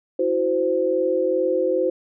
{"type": "tone cluster", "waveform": "sine", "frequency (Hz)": [327.6, 370, 517], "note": ["E4", "F#4", "C5"], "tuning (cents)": [-11, 0, -21], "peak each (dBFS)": [-26, -23, -20], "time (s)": [0.19, 1.9], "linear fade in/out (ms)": 5, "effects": []}